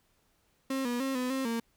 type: tone with pitch steps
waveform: 35% pulse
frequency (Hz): 267.4 / 242 / 268.2 / 251.8 / 265.9 / 230.6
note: C4 / B3 / C4 / B3 / C4 / A#3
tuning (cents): +38 / -35 / +43 / +34 / +28 / -19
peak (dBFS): -28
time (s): 0.7-1.6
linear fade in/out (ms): 5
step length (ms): 150
effects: pink hiss -71 dBFS RMS until 1.76 s